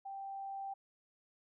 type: tone with level ramp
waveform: sine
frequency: 784 Hz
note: G5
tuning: in tune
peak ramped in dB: -42 to -39 dBFS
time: 0.05-0.74 s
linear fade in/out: 10 ms
effects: none